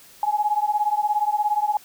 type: beating tone pair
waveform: sine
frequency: 830.6 / 847.6 Hz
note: G#5 / G#5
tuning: 0 / +35 cents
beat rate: 17 Hz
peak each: -22 dBFS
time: 0.23-1.77 s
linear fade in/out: 2 ms
effects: white hiss -49 dBFS RMS until 1.84 s